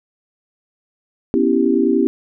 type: chord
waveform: sine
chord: C# half-diminished seventh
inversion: third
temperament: equal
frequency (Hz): 246.9 / 277.2 / 329.6 / 392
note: B3 / C#4 / E4 / G4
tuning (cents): 0 / 0 / 0 / 0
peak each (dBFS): -18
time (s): 1.34-2.07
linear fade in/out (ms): 0
effects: none